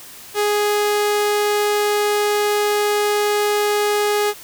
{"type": "tone", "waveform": "sawtooth", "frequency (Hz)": 415.3, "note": "G#4", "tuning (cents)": 0, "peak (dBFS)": -12, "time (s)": [0.34, 4.34], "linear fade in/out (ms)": 50, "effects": ["white hiss -39 dBFS RMS until 4.43 s"]}